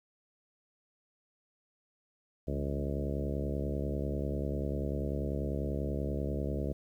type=harmonic tone with a mistuned harmonic; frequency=70.2 Hz; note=C#2; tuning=22 cents sharp; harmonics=1 / 2 / 3 / 4 / 5 / 6 / 7 / 8 / 9; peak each=-35 / -38 / -40 / -41 / -42 / -43 / -43 / -44 / -45 dBFS; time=2.47-6.73 s; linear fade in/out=10 ms; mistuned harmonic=2; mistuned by=+55 cents; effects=11-bit